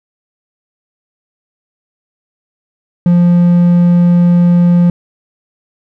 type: tone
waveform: triangle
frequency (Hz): 174.61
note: F3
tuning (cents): 0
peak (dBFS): -3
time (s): 3.06-4.9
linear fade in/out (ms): 2
effects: none